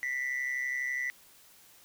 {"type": "tone with amplitude modulation", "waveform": "sine", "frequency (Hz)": 1975.5, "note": "B6", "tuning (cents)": 0, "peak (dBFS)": -25, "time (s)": [0.03, 1.1], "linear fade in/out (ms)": 0, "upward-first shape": "sine", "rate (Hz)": 132, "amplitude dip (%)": 75, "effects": ["tanh soft clip ceiling -27 dBFS", "white hiss -58 dBFS RMS until 1.84 s"]}